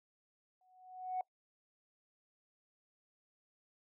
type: tone with exponential growth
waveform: sine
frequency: 740 Hz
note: F#5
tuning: in tune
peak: -31 dBFS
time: 0.61-1.21 s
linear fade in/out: 2 ms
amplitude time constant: 130 ms
effects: noise-tail reverb RT60 0.1 s tail -23 dB re dry + tanh soft clip ceiling -30 dBFS